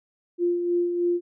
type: tone with tremolo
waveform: sine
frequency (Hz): 349.2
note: F4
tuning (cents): 0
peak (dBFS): -19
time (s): 0.38-1.21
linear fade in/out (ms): 50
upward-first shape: sine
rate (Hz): 3.2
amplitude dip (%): 45
effects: none